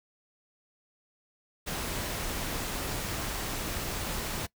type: noise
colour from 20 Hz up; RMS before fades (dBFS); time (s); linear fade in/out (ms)
pink; -34; 1.66-4.47; 20
effects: noise-tail reverb RT60 0.1 s tail -21 dB re dry